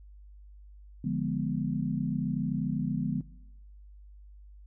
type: chord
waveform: sine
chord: D diminished seventh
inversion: none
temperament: equal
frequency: 146.83 / 174.61 / 207.7 / 246.9 Hz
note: D3 / F3 / Ab3 / Cb4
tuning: 0 / 0 / 0 / 0 cents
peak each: -33 dBFS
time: 1.04-3.21 s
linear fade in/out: 5 ms
effects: noise-tail reverb RT60 0.9 s tail -21 dB re dry + added 50 Hz sine -48 dBFS peak until 4.66 s